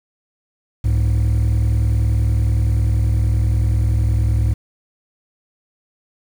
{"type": "tone pair together", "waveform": "triangle", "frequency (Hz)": [65.53, 105.7], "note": ["C2", "G#2"], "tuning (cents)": [3, 31], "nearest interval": "minor sixth", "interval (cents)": 828, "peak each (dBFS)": -13, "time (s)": [0.84, 4.54], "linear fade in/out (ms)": 10, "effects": ["tanh soft clip ceiling -9 dBFS", "7-bit"]}